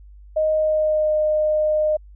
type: tone with pitch glide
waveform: sine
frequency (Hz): 622.3 to 613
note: D#5 to D#5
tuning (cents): 0 to -26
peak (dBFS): -16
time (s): 0.36-1.97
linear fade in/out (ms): 10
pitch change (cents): -26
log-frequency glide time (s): 0.52-1.14
effects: added 50 Hz sine -41 dBFS peak until 2.15 s

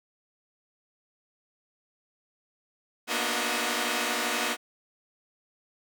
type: tone cluster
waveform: 5% pulse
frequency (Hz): 233 / 245.5 / 296.5 / 364.9 / 638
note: A#3 / B3 / D4 / F#4 / D#5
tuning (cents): -1 / -10 / +17 / -24 / +43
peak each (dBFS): -22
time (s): 3.07-4.57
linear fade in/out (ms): 50
effects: none

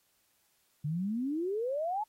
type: exponential sweep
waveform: sine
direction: up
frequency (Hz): 142.2 to 880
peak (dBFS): -30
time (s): 0.84-2.04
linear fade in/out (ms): 10
effects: white hiss -72 dBFS RMS until 2.08 s + AAC 48 kbps

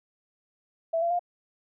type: tone with pitch steps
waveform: sine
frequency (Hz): 659.3 / 681.4 / 704.2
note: E5 / F5 / F5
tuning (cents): 0 / -43 / +14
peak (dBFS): -23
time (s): 0.93-1.194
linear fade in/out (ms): 10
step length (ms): 88
effects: none

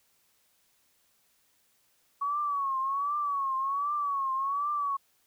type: tone with vibrato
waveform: sine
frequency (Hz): 1119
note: C#6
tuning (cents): +16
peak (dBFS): -27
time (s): 2.21-4.97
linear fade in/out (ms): 10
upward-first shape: triangle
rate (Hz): 1.3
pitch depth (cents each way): 110
effects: white hiss -69 dBFS RMS until 5.26 s

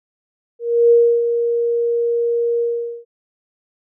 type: tone with ADSR envelope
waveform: sine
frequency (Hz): 470.2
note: A#4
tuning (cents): +15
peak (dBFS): -7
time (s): 0.59-3.05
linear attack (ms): 320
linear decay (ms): 310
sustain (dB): -8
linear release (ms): 440
effects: none

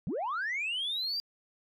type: linear sweep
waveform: sine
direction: up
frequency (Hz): 129.6 to 4800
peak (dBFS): -29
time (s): 0.07-1.2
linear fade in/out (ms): 0
effects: tanh soft clip ceiling -28 dBFS

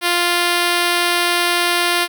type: tone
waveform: 5% pulse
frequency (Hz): 349.2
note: F4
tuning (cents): 0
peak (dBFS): -3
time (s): 0.01-2.08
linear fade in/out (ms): 50
effects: none

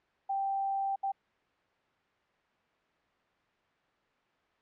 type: tone bursts at uneven times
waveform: sine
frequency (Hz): 784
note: G5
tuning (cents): 0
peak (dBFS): -29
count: 2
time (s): 0.29-0.96 / 1.03-1.12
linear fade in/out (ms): 10
effects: white hiss -70 dBFS RMS until 4.61 s + low-pass 2000 Hz 12 dB/octave

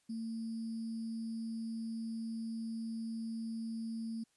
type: tone with sample-and-hold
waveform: sine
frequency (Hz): 225.9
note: A3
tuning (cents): +46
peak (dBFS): -37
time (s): 0.09-4.24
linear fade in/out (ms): 10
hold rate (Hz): 4900
effects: white hiss -75 dBFS RMS until 4.36 s + resampled to 24000 Hz

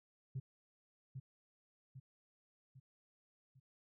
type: tone with echo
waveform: sine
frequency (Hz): 132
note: C3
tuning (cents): +16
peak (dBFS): -37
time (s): 0.35-0.4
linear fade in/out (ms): 10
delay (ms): 800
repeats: 4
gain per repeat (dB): -6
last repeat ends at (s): 3.6
effects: tanh soft clip ceiling -36 dBFS

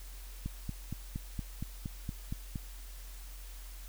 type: click train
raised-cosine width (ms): 5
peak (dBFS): -24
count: 10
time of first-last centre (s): 0.46-2.558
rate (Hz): 4.29
effects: added 44 Hz sine -44 dBFS peak until 3.88 s + white hiss -54 dBFS RMS until 3.88 s

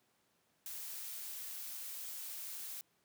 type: noise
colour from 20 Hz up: blue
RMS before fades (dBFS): -45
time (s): 0.66-2.81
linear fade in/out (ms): 0
effects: pink hiss -75 dBFS RMS until 3.04 s + high-pass 150 Hz 12 dB/octave

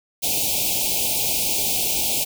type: band-stop noise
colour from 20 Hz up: white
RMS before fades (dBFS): -22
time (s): 0.22-2.25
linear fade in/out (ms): 20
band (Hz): 890 to 2300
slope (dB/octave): 96
effects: none

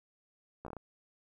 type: slowing click train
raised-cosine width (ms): 1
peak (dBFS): -29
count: 6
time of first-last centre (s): 0.65-0.767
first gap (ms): 14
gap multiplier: 1.26
effects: 11-bit

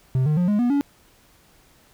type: tone with pitch steps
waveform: triangle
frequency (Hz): 130 / 151.94 / 177.59 / 207.6 / 242.6 / 283.5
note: C3 / D#3 / F3 / G#3 / B3 / C#4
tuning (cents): -11 / -41 / +29 / 0 / -31 / +39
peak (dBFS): -15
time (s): 0.15-0.81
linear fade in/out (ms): 0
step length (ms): 110
effects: pink hiss -56 dBFS RMS until 1.93 s

